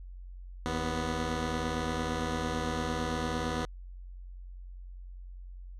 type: tone pair together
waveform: 10% pulse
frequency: 79.45 / 247.2 Hz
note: D#2 / B3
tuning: +37 / +2 cents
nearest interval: octave + minor sixth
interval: 1965 cents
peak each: -25 dBFS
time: 0.66-3.65 s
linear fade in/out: 0 ms
effects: added 45 Hz sine -42 dBFS peak until 5.79 s + low-pass 7000 Hz 12 dB/octave